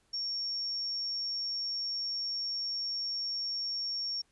sine tone, 5510 Hz, F8, 24 cents flat, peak -32 dBFS, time 0.13-4.22 s, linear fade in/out 10 ms, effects pink hiss -71 dBFS RMS until 4.31 s + resampled to 24000 Hz

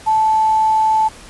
sine tone with quantisation, 874 Hz, A5, 12 cents flat, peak -11 dBFS, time 0.06-1.09 s, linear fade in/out 20 ms, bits 6, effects pink hiss -39 dBFS RMS until 1.29 s + resampled to 24000 Hz

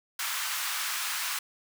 pink high-pass noise, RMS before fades -32 dBFS, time 0.19-1.39 s, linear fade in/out 5 ms, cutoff 1100 Hz, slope 24 dB/octave, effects none

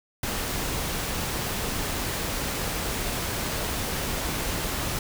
pink noise, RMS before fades -29 dBFS, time 0.23-4.99 s, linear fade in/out 2 ms, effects none

